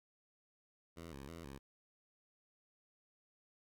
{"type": "tone with vibrato", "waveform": "10% pulse", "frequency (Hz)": 75.7, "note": "D#2", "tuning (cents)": -47, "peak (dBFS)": -40, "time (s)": [0.96, 1.59], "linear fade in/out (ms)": 20, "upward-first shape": "square", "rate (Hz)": 3.1, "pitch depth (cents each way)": 170, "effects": []}